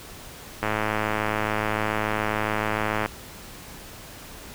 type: click train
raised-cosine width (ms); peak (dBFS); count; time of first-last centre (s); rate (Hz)
0.5; -9; 261; 0.63-3.06; 107
effects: pink hiss -42 dBFS RMS until 4.54 s